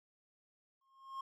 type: tone with exponential growth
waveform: triangle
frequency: 1074 Hz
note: C6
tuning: 45 cents sharp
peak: -36 dBFS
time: 0.81-1.21 s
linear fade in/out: 5 ms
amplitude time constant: 85 ms
effects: none